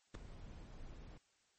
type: noise with ADSR envelope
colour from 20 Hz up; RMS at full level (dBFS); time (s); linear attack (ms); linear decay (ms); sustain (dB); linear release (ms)
brown; -35; 0.14-1.18; 11; 4; -17; 9
effects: white hiss -75 dBFS RMS until 1.58 s + MP3 32 kbps